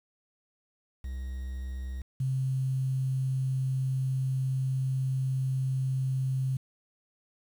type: tone pair in turn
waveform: triangle / sine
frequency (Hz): 64.8 / 131.71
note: C2 / C3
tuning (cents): -16 / +12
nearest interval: octave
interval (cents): 1228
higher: second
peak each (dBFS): -31 / -26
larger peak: second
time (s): 1.04-2.02 / 2.2-6.57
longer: second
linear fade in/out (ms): 5
effects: 9-bit